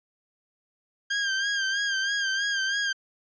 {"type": "tone with vibrato", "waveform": "sawtooth", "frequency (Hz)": 1600, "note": "G6", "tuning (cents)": 35, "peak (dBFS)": -21, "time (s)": [1.1, 2.93], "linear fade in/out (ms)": 10, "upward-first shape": "sine", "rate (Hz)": 3.1, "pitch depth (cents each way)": 54, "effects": ["resampled to 16000 Hz"]}